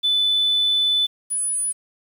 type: tone pair in turn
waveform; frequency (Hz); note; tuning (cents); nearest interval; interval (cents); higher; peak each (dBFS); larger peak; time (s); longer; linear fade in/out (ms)
sine; 3499 / 9897; A7 / D#9; -10 / -10; octave + tritone; 1800; second; -15 / -20; first; 0.03-1.07 / 1.3-1.73; first; 20
effects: tanh soft clip ceiling -12 dBFS + 8-bit